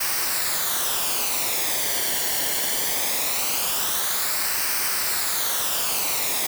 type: noise with flanger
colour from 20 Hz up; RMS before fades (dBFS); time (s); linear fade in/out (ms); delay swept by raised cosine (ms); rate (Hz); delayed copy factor
white; -24; 0-6.47; 10; 0.28 to 0.8; 0.21; -0.55
effects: none